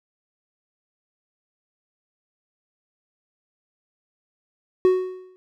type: tone with exponential decay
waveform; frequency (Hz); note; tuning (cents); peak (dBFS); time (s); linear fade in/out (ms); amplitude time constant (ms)
triangle; 370; F#4; 0; -9; 4.85-5.36; 0; 110
effects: none